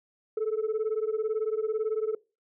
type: beating tone pair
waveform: sine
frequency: 428.1 / 446.1 Hz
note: A4 / A4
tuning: -47 / +24 cents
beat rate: 18 Hz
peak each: -27 / -27 dBFS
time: 0.37-2.15 s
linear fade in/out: 5 ms
effects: noise-tail reverb RT60 0.3 s tail -23 dB re dry + tanh soft clip ceiling -23 dBFS